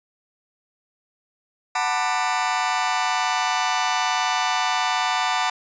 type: chord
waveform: sawtooth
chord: B minor seventh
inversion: second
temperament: just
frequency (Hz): 740.8 / 889 / 987.8 / 1185.3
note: F#5 / A5 / B5 / D6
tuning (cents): +2 / +18 / 0 / +16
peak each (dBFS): -21 / -22 / -23 / -23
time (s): 1.75-5.5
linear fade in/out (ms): 5
effects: resampled to 16000 Hz